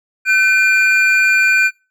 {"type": "tone pair together", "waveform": "triangle", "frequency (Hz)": [1520, 2399], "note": ["F#6", "D7"], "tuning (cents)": [46, 36], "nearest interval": "minor sixth", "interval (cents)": 790, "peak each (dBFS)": -11, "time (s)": [0.25, 1.71], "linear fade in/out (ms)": 50, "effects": ["noise-tail reverb RT60 0.3 s tail -21 dB re dry"]}